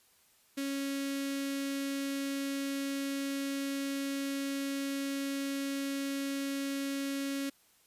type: tone with notch filter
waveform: sawtooth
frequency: 276.1 Hz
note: C#4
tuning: 7 cents flat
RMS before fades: -35 dBFS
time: 0.57-7.5 s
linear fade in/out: 10 ms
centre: 870 Hz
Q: 0.65
effects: white hiss -66 dBFS RMS until 7.86 s + resampled to 32000 Hz